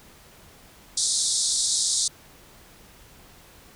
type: band-pass noise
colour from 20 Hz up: white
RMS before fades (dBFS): -24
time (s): 0.97-2.08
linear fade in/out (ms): 5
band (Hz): 3600 to 9500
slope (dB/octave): 96
effects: pink hiss -51 dBFS RMS until 3.75 s